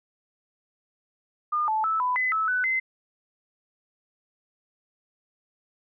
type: tone with pitch steps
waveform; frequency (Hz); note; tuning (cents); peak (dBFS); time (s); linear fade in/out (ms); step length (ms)
sine; 1213 / 871 / 1310 / 998 / 2019 / 1303 / 1496 / 2059; D#6 / A5 / E6 / B5 / B6 / E6 / F#6 / C7; -44 / -18 / -11 / +18 / +38 / -20 / +19 / -28; -22; 1.52-2.8; 10; 160
effects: none